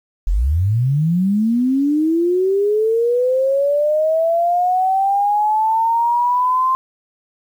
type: linear sweep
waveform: sine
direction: up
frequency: 37.45 to 1049 Hz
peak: -13 dBFS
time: 0.27-6.75 s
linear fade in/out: 0 ms
effects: 8-bit